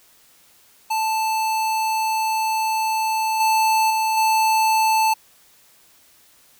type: tone with level steps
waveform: square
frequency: 880 Hz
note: A5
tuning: in tune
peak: -20 / -16 / -19 / -16 dBFS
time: 0.9-5.14 s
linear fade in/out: 10 ms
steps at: 3.4 / 3.9 / 4.17 s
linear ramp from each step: 5 ms
effects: white hiss -54 dBFS RMS until 6.59 s